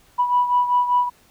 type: beating tone pair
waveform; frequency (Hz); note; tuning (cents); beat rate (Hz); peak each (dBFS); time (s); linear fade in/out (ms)
sine; 981 / 986.1; B5 / B5; -12 / -3; 5.1; -16 / -22; 0.18-1.1; 20
effects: tanh soft clip ceiling -8 dBFS + pink hiss -55 dBFS RMS until 1.3 s